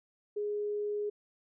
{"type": "tone", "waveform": "sine", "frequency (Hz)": 415.3, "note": "G#4", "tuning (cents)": 0, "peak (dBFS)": -31, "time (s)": [0.36, 1.1], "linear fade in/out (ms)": 10, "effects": []}